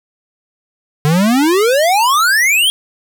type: exponential sweep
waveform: square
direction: up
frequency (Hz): 144.3 to 3298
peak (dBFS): -10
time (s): 1.05-2.7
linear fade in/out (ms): 0
effects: none